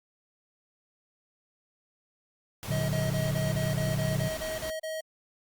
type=noise; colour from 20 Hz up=pink; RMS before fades=-39 dBFS; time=2.63-4.7 s; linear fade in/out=0 ms
type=chord; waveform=triangle; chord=Bb augmented; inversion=none; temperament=just; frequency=116.54 / 145.68 / 182.1 Hz; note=Bb2 / D3 / F#3; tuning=0 / -14 / -27 cents; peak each=-30 / -28 / -32 dBFS; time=2.68-4.29 s; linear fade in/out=10 ms
type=tone bursts; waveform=square; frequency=634 Hz; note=D#5; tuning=32 cents sharp; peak=-33 dBFS; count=11; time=2.71-5.01 s; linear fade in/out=10 ms; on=180 ms; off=32 ms
effects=Opus 48 kbps